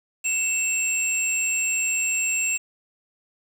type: tone pair together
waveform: sine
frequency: 2666 / 7541 Hz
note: E7 / A#8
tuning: +19 / +19 cents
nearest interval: octave + tritone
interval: 1800 cents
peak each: -22 / -22 dBFS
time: 0.24-2.58 s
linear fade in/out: 20 ms
effects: tanh soft clip ceiling -18 dBFS + 7-bit